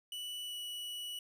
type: tone with pitch glide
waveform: 45% pulse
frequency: 2960 to 2941 Hz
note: F#7 to F#7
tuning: 0 to -11 cents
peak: -40 dBFS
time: 0.12-1.19 s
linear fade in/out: 2 ms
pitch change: -11 cents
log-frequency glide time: 0.46-0.54 s
effects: none